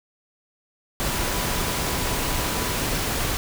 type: tone in noise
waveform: sine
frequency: 987.8 Hz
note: B5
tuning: in tune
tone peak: -36 dBFS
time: 1.1-2.77 s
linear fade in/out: 0 ms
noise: pink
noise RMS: -25 dBFS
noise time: 1-3.37 s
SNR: -14 dB
effects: none